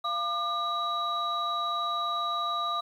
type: tone cluster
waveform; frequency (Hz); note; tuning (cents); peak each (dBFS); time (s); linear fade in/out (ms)
sine; 690 / 1199 / 3887; F5 / D6 / B7; -21 / +36 / -28; -35 / -28 / -34; 0.04-2.81; 10
effects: tanh soft clip ceiling -19 dBFS + 10-bit